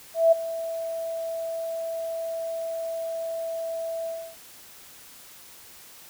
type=tone with ADSR envelope; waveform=sine; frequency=659.3 Hz; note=E5; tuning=in tune; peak=-12 dBFS; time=0.14-4.36 s; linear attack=180 ms; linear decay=13 ms; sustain=-16 dB; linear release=290 ms; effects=white hiss -48 dBFS RMS until 6.09 s